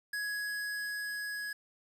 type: tone with level ramp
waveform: square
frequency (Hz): 1672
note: G#6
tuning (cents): +11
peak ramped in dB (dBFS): -34 to -37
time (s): 0.13-1.53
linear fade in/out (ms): 5
effects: resampled to 32000 Hz + 10-bit